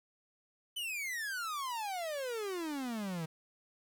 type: exponential sweep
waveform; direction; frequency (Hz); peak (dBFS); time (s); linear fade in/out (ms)
45% pulse; down; 3053 to 155.56; -36; 0.76-3.26; 10
effects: 11-bit